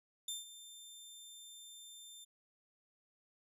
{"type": "tone with ADSR envelope", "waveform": "20% pulse", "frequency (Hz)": 3580, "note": "A7", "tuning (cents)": 29, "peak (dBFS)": -32, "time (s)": [0.28, 2.25], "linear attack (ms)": 4, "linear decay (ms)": 160, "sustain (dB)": -14, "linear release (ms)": 14, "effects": []}